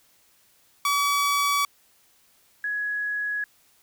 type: tone pair in turn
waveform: sawtooth / sine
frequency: 1141 / 1675.9 Hz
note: C#6 / G#6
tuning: +50 / +15 cents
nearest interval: perfect fifth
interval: 665 cents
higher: second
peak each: -17 / -25 dBFS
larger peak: first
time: 0.85-1.65 / 2.64-3.44 s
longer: neither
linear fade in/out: 2 ms
effects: white hiss -61 dBFS RMS until 3.82 s